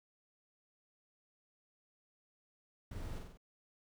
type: noise with echo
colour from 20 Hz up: brown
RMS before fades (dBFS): -45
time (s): 2.91-3.19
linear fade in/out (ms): 5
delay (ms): 46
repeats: 4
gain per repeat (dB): -3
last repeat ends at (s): 3.374
effects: none